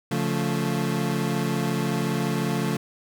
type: chord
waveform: 30% pulse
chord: Db augmented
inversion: none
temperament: equal with one note detuned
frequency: 140.36 / 174.61 / 220 Hz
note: Db3 / F3 / A3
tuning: +22 / 0 / 0 cents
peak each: -25 dBFS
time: 0.11-2.77 s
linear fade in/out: 5 ms
effects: none